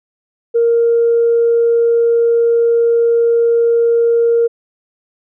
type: tone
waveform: sine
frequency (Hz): 466.2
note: A#4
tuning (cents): 0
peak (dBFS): -8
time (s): 0.54-4.48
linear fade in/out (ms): 20
effects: tanh soft clip ceiling -4 dBFS